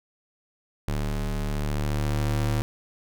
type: ring-modulated tone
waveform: 35% pulse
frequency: 74.2 Hz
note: D2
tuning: 18 cents sharp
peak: -19 dBFS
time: 0.88-2.62 s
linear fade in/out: 0 ms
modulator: 36.9 Hz
effects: none